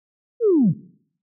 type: linear sweep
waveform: sine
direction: down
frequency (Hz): 493.9 to 116.8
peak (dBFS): -12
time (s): 0.4-0.74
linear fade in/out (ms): 50
effects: noise-tail reverb RT60 0.6 s tail -19 dB re dry + tanh soft clip ceiling -8 dBFS